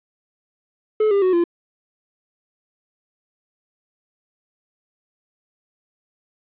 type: tone with pitch steps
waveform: triangle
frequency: 430.5 / 399.4 / 370.5 / 343.7 Hz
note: A4 / G4 / F#4 / F4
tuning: -38 / +32 / +2 / -28 cents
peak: -12 dBFS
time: 1-1.44 s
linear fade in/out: 5 ms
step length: 110 ms
effects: resampled to 8000 Hz + 8-bit